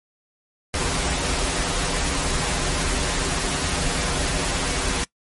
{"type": "noise with comb filter", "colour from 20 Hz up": "pink", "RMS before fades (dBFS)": -23, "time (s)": [0.74, 5.04], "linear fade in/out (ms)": 0, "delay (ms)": 9.2, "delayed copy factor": -0.95, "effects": ["noise-tail reverb RT60 0.1 s tail -21 dB re dry", "MP3 48 kbps"]}